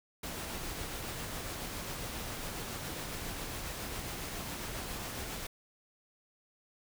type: noise with tremolo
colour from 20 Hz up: pink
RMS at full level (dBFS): -39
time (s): 0.23-5.47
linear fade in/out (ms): 5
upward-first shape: triangle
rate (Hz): 7.3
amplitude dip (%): 25
effects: none